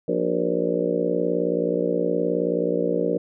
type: harmonic tone with a mistuned harmonic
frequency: 59 Hz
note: A#1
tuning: 22 cents sharp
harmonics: 3 / 4 / 5 / 6 / 7 / 8 / 9 / 10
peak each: -29 / -33 / -28 / -29 / -34 / -24 / -28 / -32 dBFS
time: 0.08-3.18 s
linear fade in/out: 5 ms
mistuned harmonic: 6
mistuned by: +80 cents
effects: none